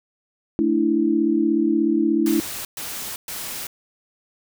sine chord, A suspended fourth, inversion none, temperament just, 220 / 293.3 / 330 Hz, A3 / D4 / E4, 0 / -2 / +2 cents, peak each -23 / -21 / -19 dBFS, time 0.59-2.4 s, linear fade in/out 0 ms
white noise bursts, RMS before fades -31 dBFS, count 3, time 2.26-3.67 s, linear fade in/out 2 ms, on 390 ms, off 120 ms
effects none

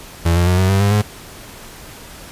35% pulse tone with pitch steps, 84.3 / 87.37 / 90.56 / 93.86 / 97.28 / 100.83 / 104.51 Hz, E2 / F2 / F#2 / F#2 / G2 / G2 / G#2, +39 / +1 / -37 / +25 / -13 / +49 / +11 cents, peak -10 dBFS, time 0.25-1.02 s, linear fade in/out 10 ms, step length 110 ms, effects pink hiss -37 dBFS RMS until 2.31 s + resampled to 32000 Hz

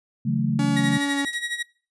sine chord, F# minor seventh, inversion second, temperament equal with one note detuned, 139.47 / 164.81 / 185 / 220 Hz, C#3 / E3 / F#3 / A3, +11 / 0 / 0 / 0 cents, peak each -24 / -29 / -28 / -24 dBFS, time 0.25-0.98 s, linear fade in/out 10 ms
45% pulse tone with vibrato, 282.7 Hz, C#4, 34 cents sharp, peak -23 dBFS, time 0.59-1.25 s, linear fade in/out 2 ms, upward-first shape triangle, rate 2.9 Hz, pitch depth 10 cents each way
30% pulse tone with tremolo, 1905 Hz, A#6, 37 cents sharp, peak -21 dBFS, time 0.76-1.63 s, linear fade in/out 10 ms, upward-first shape sine, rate 12 Hz, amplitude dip 75%
blue noise with exponential decay, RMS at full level -34 dBFS, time 1.33-1.43 s, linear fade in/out 1 ms, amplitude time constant 20 ms
effects noise-tail reverb RT60 0.4 s tail -24 dB re dry + resampled to 24000 Hz

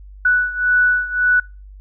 sine beating tone pair, 1480 / 1481.8 Hz, F#6 / F#6, 0 / +2 cents, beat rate 1.8 Hz, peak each -15 / -18 dBFS, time 0.25-1.4 s, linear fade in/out 5 ms, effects noise-tail reverb RT60 0.3 s tail -25 dB re dry + added 49 Hz sine -36 dBFS peak until 1.8 s

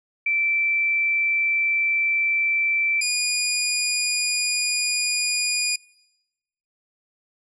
sine / 15% pulse tone pair in turn, 2334 / 2447 Hz, D7 / D#7, -11 / -29 cents, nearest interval minor second, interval 82 cents, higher second, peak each -19 / -14 dBFS, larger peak second, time 0.26-3.01 / 3.01-5.76 s, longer neither, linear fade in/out 5 ms, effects noise-tail reverb RT60 1.0 s tail -25 dB re dry + resampled to 22050 Hz

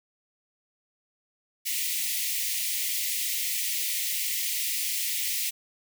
white high-pass noise, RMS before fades -29 dBFS, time 1.65-5.51 s, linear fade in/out 20 ms, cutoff 1900 Hz, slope 96 dB/octave, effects none

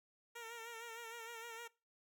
10% pulse tone with vibrato, 461.5 Hz, A#4, 17 cents flat, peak -39 dBFS, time 0.35-1.68 s, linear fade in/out 10 ms, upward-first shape sine, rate 6.5 Hz, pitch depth 50 cents each way, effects noise-tail reverb RT60 0.3 s tail -22 dB re dry

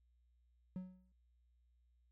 triangle tone with exponential decay, 184.6 Hz, F#3, 4 cents flat, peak -37 dBFS, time 0.76-1.12 s, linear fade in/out 0 ms, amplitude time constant 77 ms, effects added 60 Hz sine -70 dBFS peak until 2.11 s

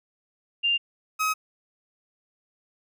sine / 30% pulse tone pair in turn, 2794 / 1270 Hz, F7 / D#6, 0 / +35 cents, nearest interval octave + major second, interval 1365 cents, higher first, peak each -20 dBFS, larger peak neither, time 0.63-0.78 / 1.19-1.34 s, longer neither, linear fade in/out 20 ms, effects none

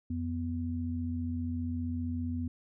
sine tone pair together, 87.33 / 247 Hz, F2 / B3, 0 / 0 cents, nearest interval octave + tritone, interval 1800 cents, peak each -34 / -34 dBFS, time 0.1-2.48 s, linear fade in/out 5 ms, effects none

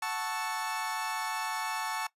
30% pulse chord, F# minor seventh, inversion none, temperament equal, 740 / 880 / 1108.7 / 1318.5 Hz, F#5 / A5 / C#6 / E6, 0 / 0 / 0 / 0 cents, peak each -38 / -32 / -35 / -38 dBFS, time 0.02-2.07 s, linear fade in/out 5 ms, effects noise-tail reverb RT60 0.1 s tail -19 dB re dry + resampled to 32000 Hz

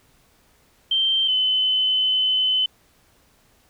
sine tone pair in turn, 3136 / 3036 Hz, G7 / F#7, 0 / +44 cents, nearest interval minor second, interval 56 cents, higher first, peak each -17 dBFS, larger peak neither, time 0.91-1.28 / 1.28-2.66 s, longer second, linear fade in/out 5 ms, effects pink hiss -59 dBFS RMS until 3.69 s

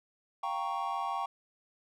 triangle chord, G half-diminished seventh, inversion third, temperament equal, 698.5 / 784 / 932.3 / 1108.7 Hz, F5 / G5 / Bb5 / Db6, 0 / 0 / 0 / 0 cents, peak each -39 / -34 / -36 / -34 dBFS, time 0.43-1.26 s, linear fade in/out 5 ms, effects none

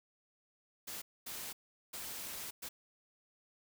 white noise bursts at uneven times, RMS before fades -44 dBFS, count 4, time 0.87-1.02 / 1.26-1.53 / 1.93-2.51 / 2.62-2.69 s, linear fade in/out 10 ms, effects none

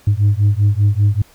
sine beating tone pair, 100.2 / 105.3 Hz, G2 / G#2, +38 / +24 cents, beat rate 5.1 Hz, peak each -12 dBFS, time 0.07-1.22 s, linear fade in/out 5 ms, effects tanh soft clip ceiling -7 dBFS + pink hiss -49 dBFS RMS until 1.34 s

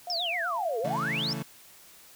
sine tone with vibrato, 691 Hz, F5, 19 cents flat, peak -34 dBFS, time 0.07-0.96 s, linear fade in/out 2 ms, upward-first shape sine, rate 7.9 Hz, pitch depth 71 cents each way
sine exponential two-way sweep, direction down then up, 5520 to 425.8 to 5520 Hz, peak -28 dBFS, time 0.1-1.33 s, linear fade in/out 0 ms, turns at 0.79 s
35% pulse chord, A major, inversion first, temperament equal, 138.59 / 164.81 / 220 Hz, C#3 / E3 / A3, 0 / 0 / 0 cents, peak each -35 dBFS, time 0.84-1.43 s, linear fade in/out 10 ms
effects white hiss -53 dBFS RMS until 2.15 s

